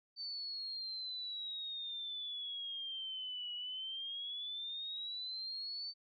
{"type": "exponential two-way sweep", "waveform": "sine", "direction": "down then up", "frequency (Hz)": [4566, 2917, 4566], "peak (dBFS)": -40, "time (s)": [0.16, 5.94], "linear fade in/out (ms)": 50, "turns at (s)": 3.53, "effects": []}